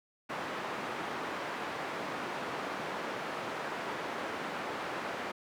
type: band-pass noise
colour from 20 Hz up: white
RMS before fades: -38 dBFS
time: 0.29-5.32 s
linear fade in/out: 10 ms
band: 200 to 1400 Hz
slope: 12 dB/octave
effects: none